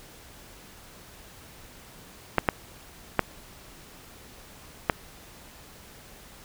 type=clicks; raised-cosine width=0.5 ms; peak=-4 dBFS; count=4; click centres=2.383 / 2.488 / 3.193 / 4.898 s; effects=pink hiss -49 dBFS RMS until 6.44 s